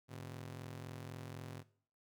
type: ring-modulated tone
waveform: sawtooth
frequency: 127.1 Hz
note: C3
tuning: 50 cents flat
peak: -39 dBFS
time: 0.08-1.64 s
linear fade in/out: 50 ms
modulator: 21.9 Hz
effects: noise-tail reverb RT60 0.5 s tail -18 dB re dry